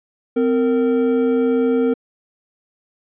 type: tone pair together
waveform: triangle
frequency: 257.1 / 460.9 Hz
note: C4 / A#4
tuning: -30 / -20 cents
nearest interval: minor seventh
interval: 1010 cents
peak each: -15 dBFS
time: 0.36-1.94 s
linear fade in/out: 10 ms
effects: resampled to 8000 Hz